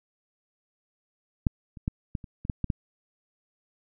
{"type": "clicks", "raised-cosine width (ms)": 5, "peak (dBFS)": [-9, -30, -14, -17, -29, -24, -13, -14, -13], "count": 9, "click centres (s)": [1.468, 1.772, 1.879, 2.152, 2.242, 2.451, 2.498, 2.643, 2.702], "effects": []}